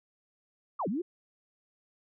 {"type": "linear two-way sweep", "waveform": "sine", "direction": "down then up", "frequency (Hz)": [1254, 164.81, 380.2], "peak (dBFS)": -29, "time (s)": [0.79, 1.02], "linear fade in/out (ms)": 10, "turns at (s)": 0.88, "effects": []}